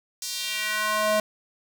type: tone with high-pass filter sweep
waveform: square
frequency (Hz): 213.4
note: G#3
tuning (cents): +47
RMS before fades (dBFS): -26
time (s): 0.22-1.2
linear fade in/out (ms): 2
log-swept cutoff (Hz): 5700 to 520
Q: 1.7
effects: none